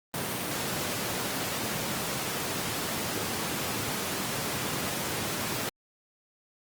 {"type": "high-pass noise", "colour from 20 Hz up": "pink", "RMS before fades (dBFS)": -32, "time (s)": [0.14, 5.69], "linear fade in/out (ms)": 0, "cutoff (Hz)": 110, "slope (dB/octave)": 24, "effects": ["Opus 32 kbps"]}